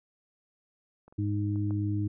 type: clicks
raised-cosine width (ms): 1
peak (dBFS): -39 / -41 / -39 / -31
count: 4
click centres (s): 1.08 / 1.125 / 1.559 / 1.708
type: harmonic tone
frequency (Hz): 103.2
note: G#2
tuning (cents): -10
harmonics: 1 / 2 / 3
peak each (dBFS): -28 / -38 / -32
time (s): 1.18-2.08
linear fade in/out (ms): 10
effects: none